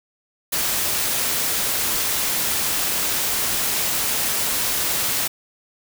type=noise; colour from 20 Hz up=white; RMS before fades=-22 dBFS; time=0.52-5.28 s; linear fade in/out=10 ms; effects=none